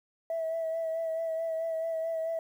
sine tone with vibrato, 652 Hz, E5, 19 cents flat, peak -28 dBFS, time 0.3-2.39 s, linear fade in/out 2 ms, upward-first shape sine, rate 4.6 Hz, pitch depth 25 cents each way, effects tanh soft clip ceiling -26 dBFS + 10-bit

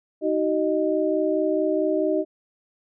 sine tone cluster, 314.4 / 379 / 618 Hz, D#4 / F#4 / D#5, +18 / +42 / -12 cents, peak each -24 dBFS, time 0.21-2.25 s, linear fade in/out 50 ms, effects none

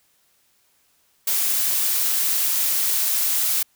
blue noise, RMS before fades -21 dBFS, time 1.27-3.63 s, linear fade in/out 5 ms, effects white hiss -63 dBFS RMS until 3.75 s

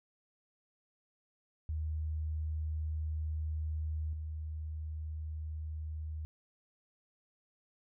sine tone with level steps, 77.78 Hz, D#2, in tune, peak -33 / -37 dBFS, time 1.69-6.25 s, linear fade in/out 0 ms, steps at 4.13 s, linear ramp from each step 2 ms, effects none

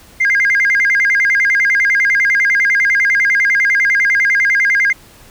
sine tone with vibrato, 1842 Hz, A#6, 21 cents flat, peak -8 dBFS, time 0.2-4.93 s, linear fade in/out 10 ms, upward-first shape square, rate 10 Hz, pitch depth 220 cents each way, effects tanh soft clip ceiling -7 dBFS + pink hiss -43 dBFS RMS until 5.3 s

